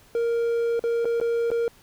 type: tone with dropouts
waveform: triangle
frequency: 466.5 Hz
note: A#4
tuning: 1 cent sharp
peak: -19 dBFS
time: 0.15-1.68 s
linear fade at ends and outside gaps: 1 ms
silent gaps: 0.794-0.839 / 1.047-1.054 / 1.201-1.213 / 1.504-1.515 s
effects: pink hiss -55 dBFS RMS until 1.82 s